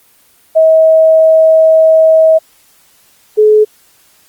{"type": "tone pair in turn", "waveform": "sine", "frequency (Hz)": [640, 427.1], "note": ["D#5", "G#4"], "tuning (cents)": [49, 48], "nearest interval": "perfect fifth", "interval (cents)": 701, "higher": "first", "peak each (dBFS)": -3, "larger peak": "neither", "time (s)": [[0.55, 2.39], [3.37, 3.65]], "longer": "first", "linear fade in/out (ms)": 20, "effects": ["white hiss -48 dBFS RMS until 4.28 s", "Opus 24 kbps"]}